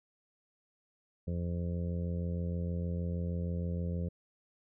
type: harmonic tone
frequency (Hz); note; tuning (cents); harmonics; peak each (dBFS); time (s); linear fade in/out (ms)
86.4; F2; -18; 1 / 2 / 3 / 4 / 5 / 6 / 7; -34 / -36 / -50 / -52 / -47 / -46 / -56; 1.27-4.09; 10
effects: none